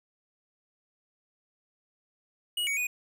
square tone with pitch steps, 2904 / 2245 / 2477 Hz, F#7 / C#7 / D#7, -33 / +21 / -8 cents, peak -28 dBFS, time 2.57-2.87 s, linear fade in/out 5 ms, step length 100 ms, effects none

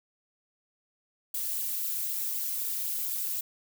violet noise with flanger, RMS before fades -32 dBFS, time 1.34-3.41 s, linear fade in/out 5 ms, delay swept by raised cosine 0.24 to 3.44 ms, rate 3.9 Hz, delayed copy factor +0.8, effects none

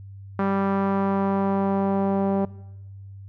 sawtooth tone with low-pass filter sweep, 196 Hz, G3, in tune, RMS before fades -23 dBFS, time 0.39-2.45 s, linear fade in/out 2 ms, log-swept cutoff 1300 to 710 Hz, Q 1.8, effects noise-tail reverb RT60 1.0 s tail -20 dB re dry + added 98 Hz sine -38 dBFS peak until 3.28 s

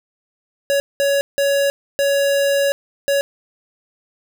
square tone bursts at uneven times, 560 Hz, C#5, 18 cents sharp, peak -15 dBFS, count 5, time 0.7-0.8 / 1-1.21 / 1.38-1.7 / 1.99-2.72 / 3.08-3.21 s, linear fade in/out 0 ms, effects none

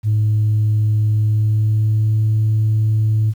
sine tone with pitch glide, 107.1 to 108.72 Hz, A2 to A2, -46 to -20 cents, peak -11 dBFS, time 0.03-3.34 s, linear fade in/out 50 ms, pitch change +26 cents, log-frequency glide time 1.15-2.22 s, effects tanh soft clip ceiling -10 dBFS + 8-bit

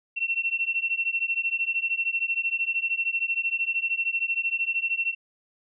sine beating tone pair, 2707 / 2720 Hz, E7 / F7, +45 / -46 cents, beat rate 13 Hz, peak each -27 dBFS, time 0.16-5.15 s, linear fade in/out 20 ms, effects none

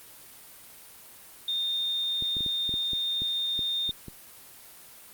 sine tone, 3644 Hz, A#7, 40 cents flat, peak -26 dBFS, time 1.48-3.91 s, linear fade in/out 2 ms
clicks, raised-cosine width 3 ms, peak -26 dBFS, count 11, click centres 2.224 / 2.368 / 2.407 / 2.463 / 2.693 / 2.74 / 2.933 / 3.22 / 3.592 / 3.893 / 4.083 s
effects white hiss -49 dBFS RMS until 5.13 s + Opus 32 kbps

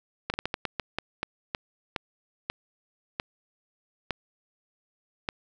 slowing click train, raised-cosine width 0.3 ms, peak -12 dBFS, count 15, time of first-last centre 0.3-5.289 s, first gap 39 ms, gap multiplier 1.3, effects none

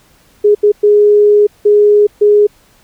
sine tone bursts at uneven times, 415.3 Hz, G#4, in tune, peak -4 dBFS, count 5, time 0.44-0.55 / 0.63-0.72 / 0.83-1.47 / 1.65-2.07 / 2.21-2.47 s, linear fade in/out 10 ms, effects pink hiss -49 dBFS RMS until 2.83 s

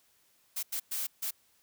blue noise bursts at uneven times, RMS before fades -34 dBFS, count 4, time 0.56-0.63 / 0.72-0.8 / 0.91-1.07 / 1.22-1.31 s, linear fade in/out 10 ms, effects white hiss -68 dBFS RMS until 1.62 s

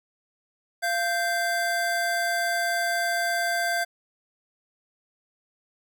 square tone pair together, 691.4 / 1568 Hz, F5 / G6, -18 / 0 cents, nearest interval octave + major second, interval 1418 cents, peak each -27 dBFS, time 0.82-3.85 s, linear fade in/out 20 ms, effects none

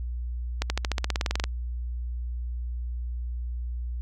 accelerating click train, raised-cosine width 0.2 ms, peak -9 dBFS, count 15, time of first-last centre 0.62-1.44 s, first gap 80 ms, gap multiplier 0.95, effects added 60 Hz sine -29 dBFS peak until 4.01 s

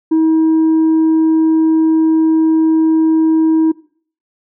sine tone with tanh clipping, 319.7 Hz, D#4, 47 cents sharp, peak -9 dBFS, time 0.11-3.72 s, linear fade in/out 10 ms, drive 2 dB, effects noise-tail reverb RT60 0.5 s tail -20 dB re dry

